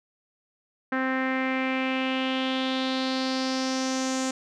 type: tone with low-pass filter sweep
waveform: sawtooth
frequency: 261.6 Hz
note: C4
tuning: in tune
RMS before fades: -27 dBFS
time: 0.92-4.31 s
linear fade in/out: 5 ms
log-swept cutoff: 1700 to 7100 Hz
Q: 3.8
effects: none